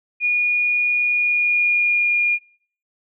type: tone with pitch glide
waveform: sine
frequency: 2443 to 2422 Hz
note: D#7 to D#7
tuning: -32 to -47 cents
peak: -15 dBFS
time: 0.2-2.39 s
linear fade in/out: 50 ms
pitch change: -15 cents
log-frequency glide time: 1.06-2.14 s
effects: noise-tail reverb RT60 0.5 s tail -21 dB re dry